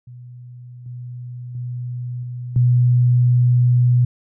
sine tone with level steps, 123 Hz, B2, 7 cents flat, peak -35 / -29 / -24 / -26 / -11 dBFS, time 0.07-4.05 s, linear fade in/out 5 ms, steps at 0.86 / 1.55 / 2.23 / 2.56 s, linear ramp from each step 2 ms, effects none

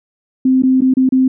sine tone with dropouts, 260 Hz, C4, 11 cents flat, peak -8 dBFS, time 0.45-1.28 s, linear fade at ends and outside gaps 5 ms, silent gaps 0.623-0.634 / 0.808-0.818 / 0.939-0.969 / 1.091-1.122 s, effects none

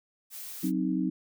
blue noise, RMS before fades -41 dBFS, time 0.3-0.72 s, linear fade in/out 50 ms
sine chord, C diminished, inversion second, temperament equal, 185 / 261.6 / 311.1 Hz, Gb3 / C4 / Eb4, 0 / 0 / 0 cents, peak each -30 dBFS, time 0.63-1.1 s, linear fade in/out 10 ms
effects none

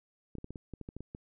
clicks, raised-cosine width 3 ms, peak -29 dBFS, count 11, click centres 0.353 / 0.384 / 0.444 / 0.506 / 0.558 / 0.737 / 0.813 / 0.889 / 0.966 / 1.006 / 1.149 s, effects none

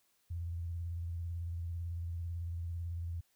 sine tone with vibrato, 85 Hz, F2, 46 cents flat, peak -36 dBFS, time 0.3-3.21 s, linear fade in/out 10 ms, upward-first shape square, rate 18 Hz, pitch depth 43 cents each way, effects white hiss -74 dBFS RMS until 3.35 s

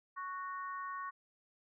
harmonic tone, 370 Hz, F#4, in tune, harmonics 3 / 4 / 5, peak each -40 / -49 / -49 dBFS, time 0.16-1.11 s, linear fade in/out 20 ms, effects none

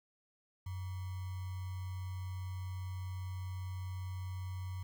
sine tone with sample-and-hold, 92.5 Hz, F#2, in tune, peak -38 dBFS, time 0.66-4.83 s, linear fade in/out 5 ms, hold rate 1050 Hz, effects none

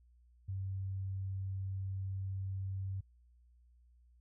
sine tone, 96.1 Hz, G2, 34 cents flat, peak -36 dBFS, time 0.48-3.01 s, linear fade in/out 10 ms, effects added 60 Hz sine -62 dBFS peak until 4.2 s

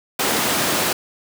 pink high-pass noise, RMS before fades -20 dBFS, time 0.19-0.93 s, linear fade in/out 5 ms, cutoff 230 Hz, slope 12 dB/octave, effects none

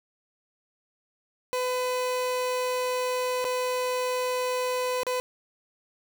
30% pulse tone with dropouts, 503 Hz, B4, 32 cents sharp, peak -23 dBFS, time 1.53-5.2 s, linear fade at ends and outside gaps 0 ms, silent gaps 3.443-3.45 / 5.033-5.067 s, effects none

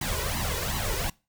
pink noise with flanger, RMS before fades -29 dBFS, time 0.01-1.1 s, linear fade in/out 5 ms, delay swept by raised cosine 1 to 2.1 ms, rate 2.7 Hz, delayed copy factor +0.75, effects noise-tail reverb RT60 0.3 s tail -24 dB re dry

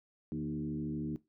sine tone with frequency modulation, 234.8 Hz, A#3, 13 cents sharp, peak -34 dBFS, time 0.32-1.16 s, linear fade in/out 0 ms, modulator 72.9 Hz, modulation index 1.4, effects noise-tail reverb RT60 0.2 s tail -17 dB re dry

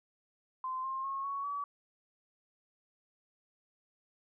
sine tone with pitch steps, 1036 / 1061.4 / 1087.5 / 1114.2 / 1141.6 Hz, C6 / C6 / C#6 / C#6 / D6, -17 / +24 / -33 / +9 / -49 cents, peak -34 dBFS, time 0.64-1.64 s, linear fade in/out 2 ms, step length 200 ms, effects none

